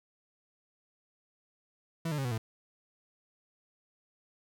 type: tone with pitch steps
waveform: 40% pulse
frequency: 164.81 / 149.4 / 135.42 / 122.76 / 111.28 Hz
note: E3 / D3 / C#3 / B2 / A2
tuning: 0 / +30 / -40 / -10 / +20 cents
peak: -30 dBFS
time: 2.05-2.38 s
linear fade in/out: 5 ms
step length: 66 ms
effects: none